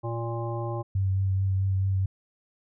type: harmonic tone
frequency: 116.54 Hz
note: A#2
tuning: in tune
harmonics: 1 / 3 / 5 / 7 / 9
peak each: -30 / -35 / -37 / -38 / -40 dBFS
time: 0.03-0.83 s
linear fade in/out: 20 ms
type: tone with vibrato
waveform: sine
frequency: 96 Hz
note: G2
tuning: 36 cents flat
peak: -22 dBFS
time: 0.95-2.06 s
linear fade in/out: 5 ms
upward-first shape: triangle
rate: 4.6 Hz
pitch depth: 20 cents each way
effects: none

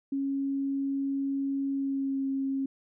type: tone with pitch glide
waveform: sine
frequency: 274.9 to 270.6 Hz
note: C#4 to C#4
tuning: -14 to -42 cents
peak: -27 dBFS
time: 0.12-2.66 s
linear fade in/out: 5 ms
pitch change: -28 cents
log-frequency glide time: 1.72-2.24 s
effects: none

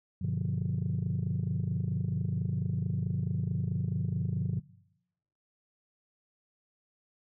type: chord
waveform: sine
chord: G dominant seventh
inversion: none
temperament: just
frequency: 98 / 122.5 / 147 / 176.4 Hz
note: G2 / B2 / D3 / F3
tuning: 0 / -14 / +2 / +18 cents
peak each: -33 dBFS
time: 0.21-4.6 s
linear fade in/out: 10 ms
effects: noise-tail reverb RT60 0.9 s tail -22 dB re dry + tanh soft clip ceiling -23 dBFS

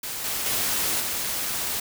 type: noise with level steps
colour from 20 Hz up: white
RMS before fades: -32 / -28 / -25 / -28 dBFS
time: 0.03-1.8 s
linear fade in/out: 5 ms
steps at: 0.24 / 0.46 / 1 s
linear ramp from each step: 2 ms
effects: none

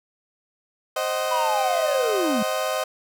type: chord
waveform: 30% pulse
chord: C diminished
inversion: none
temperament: equal with one note detuned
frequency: 523.3 / 622.3 / 753.4 Hz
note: C5 / Eb5 / Gb5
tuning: 0 / 0 / +31 cents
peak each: -25 / -23 / -28 dBFS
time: 0.96-2.84 s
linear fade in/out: 5 ms
type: linear sweep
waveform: triangle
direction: down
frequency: 1007 to 200.6 Hz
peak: -20 dBFS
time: 1.31-2.43 s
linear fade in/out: 5 ms
effects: none

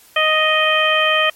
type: harmonic tone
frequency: 623 Hz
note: D#5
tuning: 2 cents sharp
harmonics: 1 / 2 / 3 / 4 / 5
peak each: -19 / -19 / -19 / -19 / -19 dBFS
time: 0.16-1.3 s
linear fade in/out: 5 ms
effects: white hiss -48 dBFS RMS until 1.35 s + MP3 64 kbps

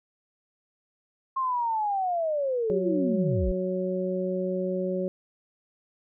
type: linear sweep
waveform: sine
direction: down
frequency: 1074 to 34.34 Hz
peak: -24 dBFS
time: 1.36-3.52 s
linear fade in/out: 10 ms
type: harmonic tone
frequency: 185 Hz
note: F#3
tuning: in tune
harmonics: 1 / 2 / 3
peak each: -30 / -30 / -30 dBFS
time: 2.7-5.08 s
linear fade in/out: 0 ms
effects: none

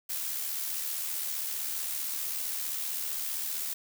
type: noise with amplitude modulation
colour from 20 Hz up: blue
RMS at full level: -32 dBFS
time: 0.09-3.74 s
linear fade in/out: 10 ms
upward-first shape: sine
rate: 75.4 Hz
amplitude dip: 40%
effects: none

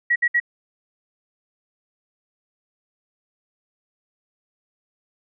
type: tone bursts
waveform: sine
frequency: 1917 Hz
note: A#6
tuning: 48 cents sharp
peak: -15 dBFS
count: 3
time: 0.1-0.401 s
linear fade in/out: 10 ms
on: 59 ms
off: 62 ms
effects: none

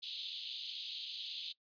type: band-pass noise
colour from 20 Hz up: white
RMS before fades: -44 dBFS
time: 0.02-1.53 s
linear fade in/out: 20 ms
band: 3100 to 4200 Hz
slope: 48 dB/octave
effects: noise-tail reverb RT60 0.1 s tail -21 dB re dry + resampled to 11025 Hz

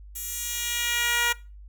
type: tone with high-pass filter sweep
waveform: 10% pulse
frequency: 476.4 Hz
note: A#4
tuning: 38 cents sharp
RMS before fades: -27 dBFS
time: 0.15-1.33 s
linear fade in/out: 10 ms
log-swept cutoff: 9700 to 1000 Hz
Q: 0.8
effects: noise-tail reverb RT60 0.3 s tail -21 dB re dry + added 50 Hz sine -42 dBFS peak until 1.68 s

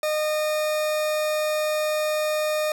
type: tone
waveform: 40% pulse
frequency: 612 Hz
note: D#5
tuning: 29 cents flat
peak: -21 dBFS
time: 0.03-2.72 s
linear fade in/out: 2 ms
effects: none

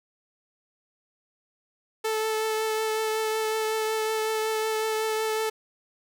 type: tone with vibrato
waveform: sawtooth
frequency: 437.8 Hz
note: A4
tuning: 9 cents flat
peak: -21 dBFS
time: 2.04-5.5 s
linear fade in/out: 10 ms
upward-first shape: triangle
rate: 5.4 Hz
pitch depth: 16 cents each way
effects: none

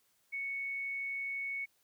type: tone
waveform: sine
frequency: 2217 Hz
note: C#7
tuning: in tune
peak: -35 dBFS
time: 0.32-1.66 s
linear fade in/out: 20 ms
effects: white hiss -73 dBFS RMS until 1.83 s

